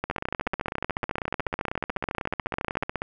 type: two click trains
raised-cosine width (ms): 0.5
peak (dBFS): -12 / -13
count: 40 / 48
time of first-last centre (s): 0.04-2.826 / 0.1-3.019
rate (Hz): 14 / 16.1
effects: none